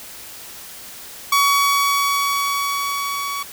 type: tone with level ramp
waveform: sawtooth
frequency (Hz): 1128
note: C#6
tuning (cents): +30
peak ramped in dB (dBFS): -9 to -20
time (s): 1.32-3.43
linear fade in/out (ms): 5
effects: white hiss -37 dBFS RMS until 3.52 s